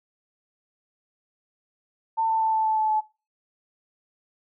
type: tone with pitch steps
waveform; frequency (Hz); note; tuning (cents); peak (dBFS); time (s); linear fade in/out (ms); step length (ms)
sine; 896 / 890.3 / 884.7 / 879.1 / 873.5 / 868 / 862.5; A5 / A5 / A5 / A5 / A5 / A5 / A5; +31 / +20 / +9 / -2 / -13 / -24 / -35; -20; 2.17-3.01; 20; 120
effects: noise-tail reverb RT60 0.3 s tail -22 dB re dry